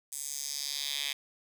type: tone with high-pass filter sweep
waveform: 10% pulse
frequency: 141.9 Hz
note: C#3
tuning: 41 cents sharp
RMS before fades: -36 dBFS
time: 0.12-1.13 s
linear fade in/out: 5 ms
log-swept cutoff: 8300 to 2900 Hz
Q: 2.3
effects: none

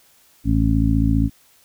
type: harmonic tone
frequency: 55 Hz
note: A1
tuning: in tune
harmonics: 1 / 2 / 3 / 4 / 5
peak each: -19 / -20 / -25 / -23 / -20 dBFS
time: 0.44-1.3 s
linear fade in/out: 50 ms
effects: white hiss -55 dBFS RMS until 1.64 s

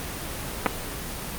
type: clicks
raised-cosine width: 0.5 ms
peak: -5 dBFS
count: 2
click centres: 0.661 / 0.665 s
effects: pink hiss -33 dBFS RMS until 1.38 s + Opus 24 kbps

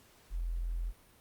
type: tone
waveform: sine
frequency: 42.46 Hz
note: F1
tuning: 48 cents flat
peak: -32 dBFS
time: 0.3-0.93 s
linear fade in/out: 50 ms
effects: pink hiss -62 dBFS RMS until 1.2 s + Opus 48 kbps

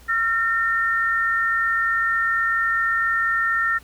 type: tone pair together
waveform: sine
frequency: 1366.4 / 1822 Hz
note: F6 / A#6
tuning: -38 / -40 cents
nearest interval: perfect fourth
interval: 498 cents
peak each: -22 / -20 dBFS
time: 0.08-3.79 s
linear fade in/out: 20 ms
effects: added 60 Hz sine -47 dBFS peak until 3.83 s + pink hiss -51 dBFS RMS until 3.83 s

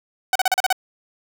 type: tone bursts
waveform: sawtooth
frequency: 750 Hz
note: F#5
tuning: 23 cents sharp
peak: -11 dBFS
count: 7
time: 0.33-0.727 s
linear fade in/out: 2 ms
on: 25 ms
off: 37 ms
effects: none

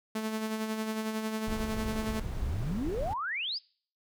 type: tone with tremolo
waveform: sawtooth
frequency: 218.8 Hz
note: A3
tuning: 9 cents flat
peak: -26 dBFS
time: 0.15-2.2 s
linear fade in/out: 5 ms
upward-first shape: sine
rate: 11 Hz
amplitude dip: 45%
type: noise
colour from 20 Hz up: brown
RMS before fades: -36 dBFS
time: 1.47-3.14 s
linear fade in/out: 10 ms
type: exponential sweep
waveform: sine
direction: up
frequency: 47.62 to 5280 Hz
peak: -31 dBFS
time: 2.38-3.59 s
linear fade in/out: 20 ms
effects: noise-tail reverb RT60 0.5 s tail -25 dB re dry

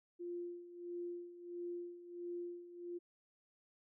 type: tone with tremolo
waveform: sine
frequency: 349.2 Hz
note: F4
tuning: in tune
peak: -40 dBFS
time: 0.19-2.99 s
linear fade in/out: 20 ms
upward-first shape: sine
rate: 1.5 Hz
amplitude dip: 75%
effects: none

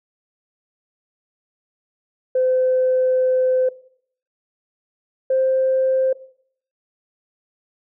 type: tone pair in turn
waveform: sine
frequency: 513 / 524.1 Hz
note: C5 / C5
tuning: -34 / +3 cents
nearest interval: unison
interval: 37 cents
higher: second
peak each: -14 dBFS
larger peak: neither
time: 2.35-3.69 / 5.3-6.13 s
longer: first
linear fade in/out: 5 ms
effects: noise-tail reverb RT60 0.6 s tail -19 dB re dry + tanh soft clip ceiling -10 dBFS

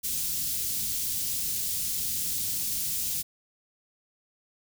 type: band-stop noise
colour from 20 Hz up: white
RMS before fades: -30 dBFS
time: 0.03-3.23 s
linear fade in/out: 20 ms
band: 190 to 4600 Hz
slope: 12 dB/octave
effects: none

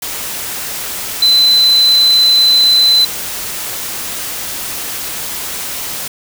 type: tone in noise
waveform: sine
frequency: 4034 Hz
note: B7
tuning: 36 cents sharp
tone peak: -6 dBFS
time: 1.22-3.05 s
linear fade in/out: 5 ms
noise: white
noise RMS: -22 dBFS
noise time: 0.02-6.08 s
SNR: +13 dB
effects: none

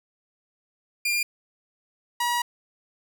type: tone pair in turn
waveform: sawtooth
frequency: 2402 / 960.7 Hz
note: D7 / B5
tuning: +38 / -48 cents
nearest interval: octave + major third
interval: 1586 cents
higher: first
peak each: -19 dBFS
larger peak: neither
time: 1.05-1.23 / 2.2-2.42 s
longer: second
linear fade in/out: 5 ms
effects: none

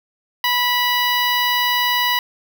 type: tone with notch filter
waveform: 10% pulse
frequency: 980 Hz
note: B5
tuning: 14 cents flat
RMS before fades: -18 dBFS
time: 0.44-2.19 s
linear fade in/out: 2 ms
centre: 6900 Hz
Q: 0.72
effects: none

